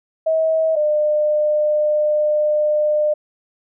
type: tone pair in turn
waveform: sine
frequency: 640 / 602.6 Hz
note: D#5 / D5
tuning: +49 / +44 cents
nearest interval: minor second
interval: 105 cents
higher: first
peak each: -14 / -14 dBFS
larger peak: neither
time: 0.26-0.76 / 0.76-3.14 s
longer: second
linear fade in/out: 10 ms
effects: none